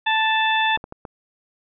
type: harmonic tone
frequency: 880 Hz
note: A5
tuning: in tune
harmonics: 1 / 2 / 3 / 4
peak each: -20 / -22 / -25 / -25 dBFS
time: 0.06-0.77 s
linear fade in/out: 10 ms
type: clicks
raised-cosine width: 1 ms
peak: -20 dBFS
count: 4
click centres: 0.774 / 0.841 / 0.924 / 1.052 s
effects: none